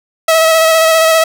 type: tone with vibrato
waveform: sawtooth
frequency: 646 Hz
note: E5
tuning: 35 cents flat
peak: -3 dBFS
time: 0.28-1.24 s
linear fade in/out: 5 ms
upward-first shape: square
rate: 15 Hz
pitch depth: 17 cents each way
effects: none